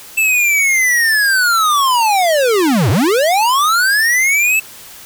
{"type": "linear two-way sweep", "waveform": "square", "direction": "down then up", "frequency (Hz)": [2654, 87.8, 2654], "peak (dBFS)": -11, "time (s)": [0.17, 4.6], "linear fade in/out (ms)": 10, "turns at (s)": 2.9, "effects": ["white hiss -36 dBFS RMS until 5.05 s"]}